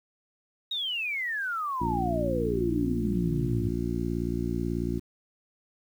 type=exponential sweep; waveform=sine; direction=down; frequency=3808 to 98 Hz; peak=-28 dBFS; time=0.71-3.69 s; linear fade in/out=5 ms
type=harmonic tone; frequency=58.27 Hz; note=A#1; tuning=in tune; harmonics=1 / 2 / 3 / 4 / 5 / 6; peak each=-34 / -34 / -34 / -34 / -34 / -34 dBFS; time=1.8-5 s; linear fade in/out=20 ms
effects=9-bit